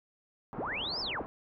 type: low-pass noise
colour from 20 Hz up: white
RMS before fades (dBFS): -43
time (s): 0.53-1.26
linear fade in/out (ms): 0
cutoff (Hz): 1100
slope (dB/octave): 24
type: linear two-way sweep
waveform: sine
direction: up then down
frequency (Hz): 103.83 to 5380 to 103.83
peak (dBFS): -33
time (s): 0.58-1.22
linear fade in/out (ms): 5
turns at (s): 1
effects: none